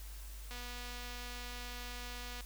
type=click train; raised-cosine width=0.2 ms; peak=-30 dBFS; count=464; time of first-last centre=0.51-2.408 s; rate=244 Hz; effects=added 50 Hz sine -45 dBFS peak until 2.45 s + white hiss -55 dBFS RMS until 2.45 s